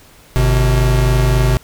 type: tone pair together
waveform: square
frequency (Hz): 50.12 / 126.5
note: G1 / B2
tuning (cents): +39 / +42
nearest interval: octave + major third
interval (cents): 1603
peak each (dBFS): -14 / -14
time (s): 0.36-1.57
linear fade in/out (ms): 0
effects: pink hiss -45 dBFS RMS until 1.63 s